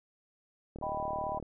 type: click train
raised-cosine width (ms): 2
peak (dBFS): -29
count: 26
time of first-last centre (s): 0.76-1.427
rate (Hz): 37.5
type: chord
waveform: sine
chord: Eb augmented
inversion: none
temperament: equal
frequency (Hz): 622.3 / 784 / 987.8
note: Eb5 / G5 / B5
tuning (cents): 0 / 0 / 0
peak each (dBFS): -37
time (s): 0.82-1.39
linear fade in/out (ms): 10
effects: none